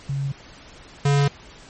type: tone pair in turn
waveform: sine / square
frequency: 138.3 / 141.86 Hz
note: C#3 / C#3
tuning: -4 / +40 cents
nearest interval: unison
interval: 44 cents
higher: second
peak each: -22 / -16 dBFS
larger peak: second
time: 0.09-0.32 / 1.05-1.28 s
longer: neither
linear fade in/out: 5 ms
effects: pink hiss -45 dBFS RMS until 1.69 s + MP3 32 kbps